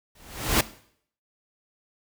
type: noise with exponential growth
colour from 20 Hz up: pink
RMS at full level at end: -17 dBFS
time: 0.15-0.61 s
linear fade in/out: 5 ms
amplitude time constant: 100 ms
effects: noise-tail reverb RT60 0.6 s tail -17 dB re dry